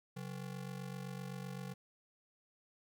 square ring-modulated tone, 158 Hz, D#3, 27 cents sharp, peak -40 dBFS, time 0.16-1.74 s, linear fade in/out 10 ms, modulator 23.9 Hz, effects none

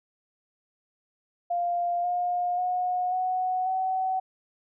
sine tone with pitch steps, 698.5 / 711.9 / 725.6 / 739.6 / 753.8 Hz, F5 / F5 / F#5 / F#5 / F#5, 0 / +33 / -34 / -1 / +32 cents, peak -24 dBFS, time 1.5-4.2 s, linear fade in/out 10 ms, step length 540 ms, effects none

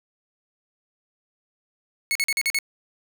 sawtooth tone bursts, 2197 Hz, C#7, 16 cents flat, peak -17 dBFS, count 6, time 2.11-2.588 s, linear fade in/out 0 ms, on 43 ms, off 44 ms, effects none

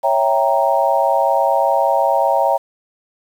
sine chord, C# diminished seventh, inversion none, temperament equal, 554.4 / 659.3 / 784 / 932.3 Hz, C#5 / E5 / G5 / Bb5, 0 / 0 / 0 / 0 cents, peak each -18 dBFS, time 0.03-2.58 s, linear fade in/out 20 ms, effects 7-bit

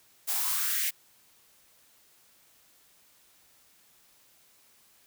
blue noise with high-pass filter sweep, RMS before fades -29 dBFS, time 0.27-0.91 s, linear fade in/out 20 ms, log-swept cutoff 680 to 2200 Hz, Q 3.7, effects white hiss -62 dBFS RMS until 5.06 s

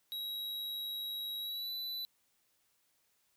square tone with pitch glide, 3853 to 3982 Hz, B7 to B7, -44 to +14 cents, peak -38 dBFS, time 0.12-2.05 s, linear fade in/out 0 ms, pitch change +58 cents, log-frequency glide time 1.4-1.72 s, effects white hiss -75 dBFS RMS until 3.36 s

